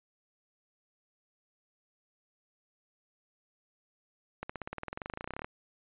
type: accelerating click train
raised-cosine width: 0.5 ms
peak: -22 dBFS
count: 25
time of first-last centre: 4.43-5.445 s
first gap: 65 ms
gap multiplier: 0.96
effects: resampled to 8000 Hz